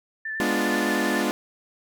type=tone with vibrato; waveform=sine; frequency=1760 Hz; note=A6; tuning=in tune; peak=-28 dBFS; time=0.25-1.22 s; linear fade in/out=5 ms; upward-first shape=square; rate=9.9 Hz; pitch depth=16 cents each way
type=chord; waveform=sawtooth; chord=G# diminished seventh; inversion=none; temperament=equal; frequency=207.7 / 246.9 / 293.7 / 349.2 Hz; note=G#3 / B3 / D4 / F4; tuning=0 / 0 / 0 / 0 cents; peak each=-24 dBFS; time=0.4-1.31 s; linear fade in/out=0 ms
effects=none